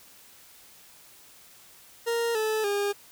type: tone with pitch steps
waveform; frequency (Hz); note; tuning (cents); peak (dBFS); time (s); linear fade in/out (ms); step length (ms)
40% pulse; 466.2 / 435 / 405.9; A#4 / A4 / G#4; 0 / -20 / -40; -24; 2.06-2.93; 20; 290
effects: white hiss -53 dBFS RMS until 3.11 s